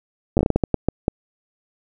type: slowing click train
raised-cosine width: 2 ms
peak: -3 dBFS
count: 12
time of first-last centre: 0.37-1.081 s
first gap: 9 ms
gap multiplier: 1.36
effects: none